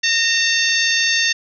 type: harmonic tone with a mistuned harmonic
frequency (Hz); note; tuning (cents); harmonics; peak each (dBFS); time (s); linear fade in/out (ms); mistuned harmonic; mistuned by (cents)
903; A5; +45; 2 / 3 / 4 / 5 / 6 / 7; -19 / -21 / -22 / -23 / -24 / -24; 0.03-1.33; 10; 2; +33
effects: none